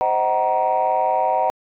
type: chord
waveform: sine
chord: C half-diminished seventh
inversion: none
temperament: just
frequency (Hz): 523.3 / 627.9 / 753.5 / 941.9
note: C5 / Eb5 / Gb5 / Bb5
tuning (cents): 0 / +16 / +31 / +18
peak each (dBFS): -24 / -22 / -19 / -20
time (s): 0.01-1.5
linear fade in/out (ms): 0
effects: tanh soft clip ceiling -10 dBFS